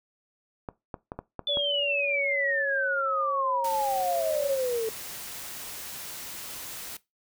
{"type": "clicks", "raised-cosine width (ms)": 1, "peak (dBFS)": -20, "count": 6, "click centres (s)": [0.688, 0.942, 1.119, 1.19, 1.393, 1.572]}
{"type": "exponential sweep", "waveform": "sine", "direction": "down", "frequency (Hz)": [3520, 437.5], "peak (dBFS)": -25, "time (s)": [1.47, 4.89], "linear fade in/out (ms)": 2}
{"type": "tone with pitch glide", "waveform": "sine", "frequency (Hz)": [574, 541.8], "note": ["D5", "C#5"], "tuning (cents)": [-40, -40], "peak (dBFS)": -29, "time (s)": [1.48, 4.56], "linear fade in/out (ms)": 20, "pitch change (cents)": -100, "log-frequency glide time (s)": [1.68, 3.17]}
{"type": "noise", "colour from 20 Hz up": "white", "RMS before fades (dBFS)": -39, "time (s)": [3.64, 6.97], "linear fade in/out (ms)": 5}
{"effects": ["noise-tail reverb RT60 0.2 s tail -19 dB re dry"]}